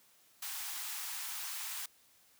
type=high-pass noise; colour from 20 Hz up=white; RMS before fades=-41 dBFS; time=0.42-1.86 s; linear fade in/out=5 ms; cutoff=770 Hz; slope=48 dB/octave; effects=white hiss -66 dBFS RMS until 2.39 s + high-pass 60 Hz 12 dB/octave